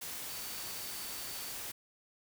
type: tone in noise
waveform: sine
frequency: 4543 Hz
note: C#8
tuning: 42 cents sharp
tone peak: -50 dBFS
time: 0.29-1.52 s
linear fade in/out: 10 ms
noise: white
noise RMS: -42 dBFS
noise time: 0.01-1.72 s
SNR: -11 dB
effects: none